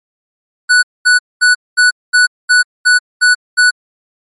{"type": "tone bursts", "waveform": "square", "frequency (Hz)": 1480, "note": "F#6", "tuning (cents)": 0, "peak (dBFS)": -6, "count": 9, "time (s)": [0.69, 3.71], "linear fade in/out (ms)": 20, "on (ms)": 140, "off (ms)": 220, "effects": ["low-pass 12000 Hz 12 dB/octave", "MP3 48 kbps"]}